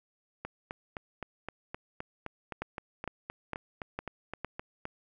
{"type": "two click trains", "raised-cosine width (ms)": 0.5, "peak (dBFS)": [-19, -22], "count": [5, 18], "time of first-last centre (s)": [[2.62, 4.446], [0.45, 4.854]], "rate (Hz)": [2.19, 3.86], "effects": []}